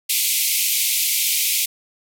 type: band-pass noise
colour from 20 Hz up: white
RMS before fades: -20 dBFS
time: 0.09-1.66 s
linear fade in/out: 10 ms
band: 2100 to 16000 Hz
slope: 96 dB/octave
effects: none